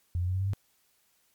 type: tone with pitch steps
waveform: sine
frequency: 87.31 / 89.61 / 91.97 / 94.39 / 96.88 / 99.43 Hz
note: F2 / F2 / F#2 / F#2 / G2 / G2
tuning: 0 / +45 / -10 / +35 / -20 / +25 cents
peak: -26 dBFS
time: 0.15-0.534 s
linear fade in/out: 0 ms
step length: 64 ms
effects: white hiss -69 dBFS RMS until 1.34 s + MP3 96 kbps